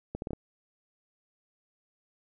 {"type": "accelerating click train", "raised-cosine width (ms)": 2, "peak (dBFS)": -21, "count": 5, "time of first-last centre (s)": [0.15, 0.333], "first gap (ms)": 71, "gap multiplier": 0.71, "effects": []}